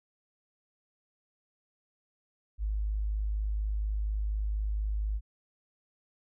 sine tone, 52.1 Hz, G#1, 6 cents sharp, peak -28 dBFS, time 2.58-5.21 s, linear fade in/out 50 ms, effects none

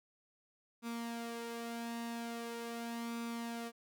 sawtooth tone with flanger, 233.1 Hz, A#3, in tune, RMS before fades -42 dBFS, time 0.82-3.72 s, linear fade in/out 50 ms, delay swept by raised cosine 0.82 to 3.22 ms, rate 0.42 Hz, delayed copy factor +0.5, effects none

